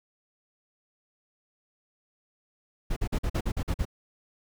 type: noise bursts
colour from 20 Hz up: brown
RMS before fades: -27 dBFS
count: 9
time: 2.9-3.853 s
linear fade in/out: 10 ms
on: 65 ms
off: 46 ms
effects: none